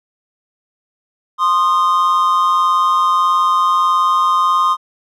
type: tone pair together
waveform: triangle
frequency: 1050.4 / 1232 Hz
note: C6 / D#6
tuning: +6 / -17 cents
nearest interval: minor third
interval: 277 cents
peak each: -12 dBFS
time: 1.38-4.77 s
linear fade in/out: 50 ms
effects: none